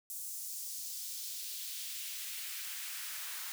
white noise with high-pass filter sweep, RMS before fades -42 dBFS, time 0.1-3.52 s, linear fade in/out 0 ms, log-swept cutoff 8100 to 1200 Hz, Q 1.2, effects none

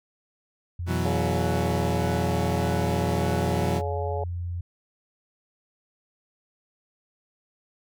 sine tone, 87.31 Hz, F2, in tune, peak -28 dBFS, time 0.79-4.61 s, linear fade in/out 5 ms
30% pulse chord, B suspended fourth, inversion none, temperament equal, 123.47 / 164.81 / 185 Hz, B2 / E3 / F#3, 0 / 0 / 0 cents, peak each -27 dBFS, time 0.86-3.82 s, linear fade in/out 50 ms
harmonic tone, 141.3 Hz, C#3, 34 cents sharp, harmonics 3 / 4 / 5 / 6, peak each -32 / -33 / -34 / -35 dBFS, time 1.05-4.24 s, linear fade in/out 5 ms
effects none

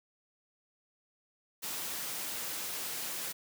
white high-pass noise, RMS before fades -38 dBFS, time 1.62-3.33 s, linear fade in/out 20 ms, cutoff 130 Hz, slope 12 dB/octave, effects none

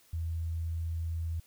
sine tone, 82.41 Hz, E2, in tune, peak -31 dBFS, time 0.13-1.4 s, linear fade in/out 5 ms, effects white hiss -63 dBFS RMS until 1.46 s

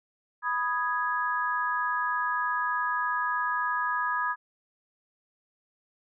sine chord, G# minor, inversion first, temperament equal, 987.8 / 1244.5 / 1661.2 Hz, B5 / D#6 / G#6, 0 / 0 / 0 cents, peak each -30 dBFS, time 0.42-4.36 s, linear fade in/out 50 ms, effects none

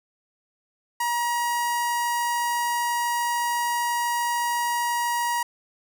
sawtooth tone with notch filter, 953 Hz, A#5, 38 cents sharp, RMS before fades -25 dBFS, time 1-5.43 s, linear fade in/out 5 ms, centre 3500 Hz, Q 1.5, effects none

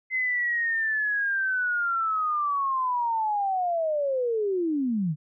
sine linear sweep, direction down, 2064 to 140.9 Hz, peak -23 dBFS, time 0.1-5.16 s, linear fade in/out 50 ms, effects none

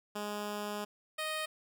10% pulse tone pair in turn, 207.7 / 622.4 Hz, G#3 / D#5, 0 / 0 cents, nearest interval octave + perfect fifth, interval 1900 cents, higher second, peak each -28 / -26 dBFS, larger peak second, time 0.15-0.85 / 1.18-1.46 s, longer first, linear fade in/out 10 ms, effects none

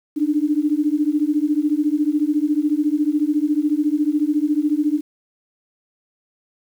sine beating tone pair, 292 / 306 Hz, D4 / D#4, -10 / -29 cents, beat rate 14 Hz, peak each -19 dBFS, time 0.16-5.01 s, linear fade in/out 20 ms, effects 8-bit

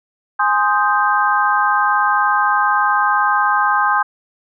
sine chord, Ab major seventh, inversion none, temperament equal, 830.6 / 1046.5 / 1244.5 / 1568 Hz, Ab5 / C6 / Eb6 / G6, 0 / 0 / 0 / 0 cents, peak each -18 dBFS, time 0.39-4.03 s, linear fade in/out 10 ms, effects none

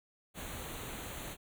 pink band-stop noise, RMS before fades -43 dBFS, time 0.34-1.37 s, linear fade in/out 50 ms, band 4300 to 6100 Hz, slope 96 dB/octave, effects none

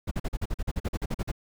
brown noise bursts, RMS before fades -28 dBFS, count 15, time 0.07-1.317 s, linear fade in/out 10 ms, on 43 ms, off 43 ms, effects none

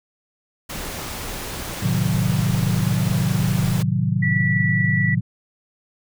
pink noise, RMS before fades -30 dBFS, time 0.69-3.83 s, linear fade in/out 10 ms
sine chord, A diminished seventh, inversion none, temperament equal, 110 / 130.81 / 155.56 / 185 Hz, A2 / C3 / Eb3 / Gb3, 0 / 0 / 0 / 0 cents, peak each -23 dBFS, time 1.82-5.21 s, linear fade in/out 10 ms
sine tone, 1953 Hz, B6, 20 cents flat, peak -20 dBFS, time 4.22-5.15 s, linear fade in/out 10 ms
effects none

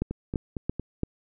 two click trains, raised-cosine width 3 ms, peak -13 / -18 dBFS, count 4 / 4, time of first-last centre 0.02-1.034 / 0.11-0.796 s, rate 2.96 / 4.37 Hz, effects none

